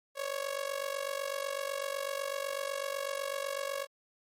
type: tone with amplitude modulation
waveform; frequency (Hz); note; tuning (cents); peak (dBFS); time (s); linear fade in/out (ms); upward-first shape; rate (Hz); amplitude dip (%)
sawtooth; 554.4; C#5; 0; -26; 0.15-3.87; 50; sine; 48; 85
effects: MP3 64 kbps